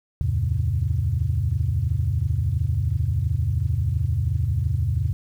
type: tone cluster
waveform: sine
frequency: 72.6 / 85.4 / 108.3 / 134.1 Hz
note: D2 / F2 / A2 / C3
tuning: -19 / -38 / -27 / +43 cents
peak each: -28 / -23 / -24 / -26 dBFS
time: 0.21-5.13 s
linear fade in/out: 0 ms
effects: tanh soft clip ceiling -11 dBFS + 9-bit